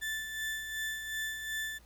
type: tone with tremolo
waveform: 35% pulse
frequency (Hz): 1758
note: A6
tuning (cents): -2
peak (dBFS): -31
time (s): 0.01-1.79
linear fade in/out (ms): 20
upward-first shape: sine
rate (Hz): 2.7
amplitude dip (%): 50
effects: added 60 Hz sine -57 dBFS peak until 1.85 s + pink hiss -63 dBFS RMS until 1.85 s